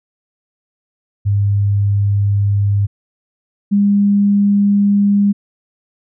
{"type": "tone pair in turn", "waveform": "sine", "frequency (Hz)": [101.1, 202.2], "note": ["G#2", "G#3"], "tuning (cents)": [-46, -46], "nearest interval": "octave", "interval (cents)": 1200, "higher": "second", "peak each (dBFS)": [-11, -9], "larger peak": "second", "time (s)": [[1.25, 2.87], [3.71, 5.33]], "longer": "neither", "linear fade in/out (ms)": 20, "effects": []}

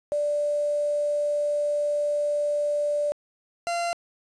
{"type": "tone pair in turn", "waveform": ["sine", "40% pulse"], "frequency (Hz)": [587.3, 688.2], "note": ["D5", "F5"], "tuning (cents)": [0, -26], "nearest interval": "minor third", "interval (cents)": 274, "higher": "second", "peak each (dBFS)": [-22, -24], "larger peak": "first", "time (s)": [[0.12, 3.12], [3.67, 3.93]], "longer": "first", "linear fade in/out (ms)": 0, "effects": ["resampled to 22050 Hz", "8-bit"]}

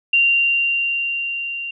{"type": "tone with level ramp", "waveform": "sine", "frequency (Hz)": 2771, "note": "F7", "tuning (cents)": -14, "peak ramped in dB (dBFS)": [-11, -25], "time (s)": [0.13, 1.71], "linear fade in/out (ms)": 5, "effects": []}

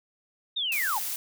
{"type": "linear sweep", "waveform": "sine", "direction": "down", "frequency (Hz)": [3765, 740], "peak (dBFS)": -26, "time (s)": [0.56, 0.99], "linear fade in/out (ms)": 10}
{"type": "noise", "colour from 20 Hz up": "blue", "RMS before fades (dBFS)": -32, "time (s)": [0.72, 1.16], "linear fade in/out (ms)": 2}
{"effects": []}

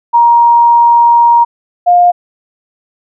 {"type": "tone pair in turn", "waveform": "sine", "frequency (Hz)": [942, 707.5], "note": ["A#5", "F5"], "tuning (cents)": [18, 22], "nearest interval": "perfect fourth", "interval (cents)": 496, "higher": "first", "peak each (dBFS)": -3, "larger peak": "neither", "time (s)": [[0.13, 1.45], [1.86, 2.12]], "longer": "first", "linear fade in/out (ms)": 20, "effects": []}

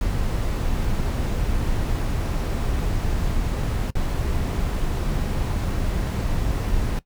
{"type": "noise with dropouts", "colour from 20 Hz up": "brown", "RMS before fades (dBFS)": -23, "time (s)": [0.01, 6.99], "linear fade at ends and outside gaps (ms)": 1, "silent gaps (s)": [3.905, 3.953], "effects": ["noise-tail reverb RT60 0.1 s tail -17 dB re dry"]}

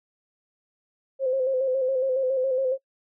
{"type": "tone with vibrato", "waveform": "sine", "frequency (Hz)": 523.3, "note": "C5", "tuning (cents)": 0, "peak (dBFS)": -21, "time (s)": [1.19, 2.78], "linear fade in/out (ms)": 50, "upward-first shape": "square", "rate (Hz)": 7.2, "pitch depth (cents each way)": 42, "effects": ["noise-tail reverb RT60 0.1 s tail -25 dB re dry"]}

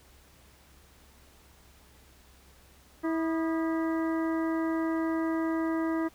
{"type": "harmonic tone with a mistuned harmonic", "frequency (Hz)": 325, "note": "E4", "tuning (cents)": -24, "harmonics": [1, 2, 3, 4, 5, 6], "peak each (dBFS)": [-27, -37, -40, -40, -44, -44], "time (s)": [3.03, 6.09], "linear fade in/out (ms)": 20, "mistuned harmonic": 4, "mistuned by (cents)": -94, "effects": ["added 67 Hz sine -59 dBFS peak until 6.14 s", "pink hiss -59 dBFS RMS until 6.14 s"]}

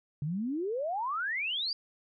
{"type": "exponential sweep", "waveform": "sine", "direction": "up", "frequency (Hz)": [138.59, 4876], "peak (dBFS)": -30, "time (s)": [0.22, 1.73], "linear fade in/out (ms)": 2, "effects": []}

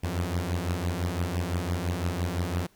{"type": "beating tone pair", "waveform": "sawtooth", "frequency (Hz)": [84.8, 90.7], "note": ["E2", "F#2"], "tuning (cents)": [50, -34], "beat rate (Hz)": 5.9, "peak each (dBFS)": -26, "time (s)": [0.03, 2.67], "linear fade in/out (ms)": 10, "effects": ["pink hiss -63 dBFS RMS until 2.75 s"]}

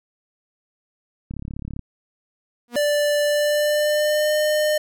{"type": "click train", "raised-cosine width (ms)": 5, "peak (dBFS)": -19, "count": 18, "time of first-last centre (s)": [1.31, 1.793], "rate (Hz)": 35.2}
{"type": "tone with exponential growth", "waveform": "sawtooth", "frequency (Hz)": 240.1, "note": "B3", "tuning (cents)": -49, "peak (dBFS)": -19, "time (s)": [2.68, 2.76], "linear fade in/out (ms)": 0, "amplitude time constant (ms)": 16}
{"type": "tone with pitch glide", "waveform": "square", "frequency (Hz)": [587.3, 607], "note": ["D5", "D#5"], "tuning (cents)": [0, -43], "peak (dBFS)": -18, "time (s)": [2.76, 4.78], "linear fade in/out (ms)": 5, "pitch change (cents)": 57, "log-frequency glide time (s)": [3.23, 4.34]}
{"effects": []}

